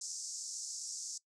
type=band-pass noise; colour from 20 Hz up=white; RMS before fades=-43 dBFS; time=0.01-1.18 s; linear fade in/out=5 ms; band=5200 to 7800 Hz; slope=48 dB/octave; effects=noise-tail reverb RT60 0.1 s tail -19 dB re dry